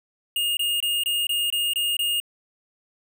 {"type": "tone bursts", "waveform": "square", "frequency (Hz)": 2841, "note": "F7", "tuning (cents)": 29, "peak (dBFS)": -22, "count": 8, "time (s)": [0.36, 2.201], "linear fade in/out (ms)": 2, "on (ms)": 210, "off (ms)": 23, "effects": []}